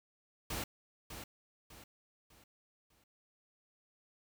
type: noise with echo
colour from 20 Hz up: pink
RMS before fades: -39 dBFS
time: 0.5-0.64 s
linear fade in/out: 5 ms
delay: 600 ms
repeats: 4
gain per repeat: -8 dB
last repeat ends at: 3.04 s
effects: none